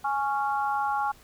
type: chord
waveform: sine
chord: Db major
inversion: second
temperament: just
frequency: 831.5 / 1108.7 / 1385.9 Hz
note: Ab5 / Db6 / F6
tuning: +2 / 0 / -14 cents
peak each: -26 / -31 / -32 dBFS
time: 0.04-1.12 s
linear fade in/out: 10 ms
effects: pink hiss -55 dBFS RMS until 1.23 s